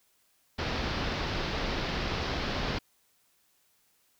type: low-pass noise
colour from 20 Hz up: pink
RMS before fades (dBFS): -32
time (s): 0.58-2.79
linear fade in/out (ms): 10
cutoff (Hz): 5200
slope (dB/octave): 48
effects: white hiss -69 dBFS RMS until 4.19 s